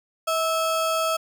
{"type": "ring-modulated tone", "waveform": "square", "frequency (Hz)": 977, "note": "B5", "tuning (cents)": -19, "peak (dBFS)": -19, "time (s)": [0.27, 1.17], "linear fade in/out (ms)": 10, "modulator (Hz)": 332, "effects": []}